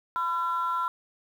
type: tone pair together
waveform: sine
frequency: 1008 / 1357.3 Hz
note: B5 / F6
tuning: +35 / -50 cents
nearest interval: perfect fourth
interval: 515 cents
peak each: -27 dBFS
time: 0.16-0.88 s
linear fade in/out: 0 ms
effects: tanh soft clip ceiling -20 dBFS + 9-bit